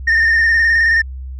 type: tone with vibrato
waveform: sine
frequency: 1821 Hz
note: A#6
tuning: 41 cents flat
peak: -7 dBFS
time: 0.07-1.02 s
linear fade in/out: 10 ms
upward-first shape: square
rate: 19 Hz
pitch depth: 32 cents each way
effects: tanh soft clip ceiling -9 dBFS + added 65 Hz sine -25 dBFS peak until 1.39 s